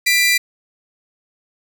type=tone pair together; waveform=sawtooth; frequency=1986.4 / 2378 Hz; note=B6 / D7; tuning=+9 / +21 cents; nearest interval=minor third; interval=312 cents; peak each=-12 dBFS; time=0.06-0.38 s; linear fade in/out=10 ms; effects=none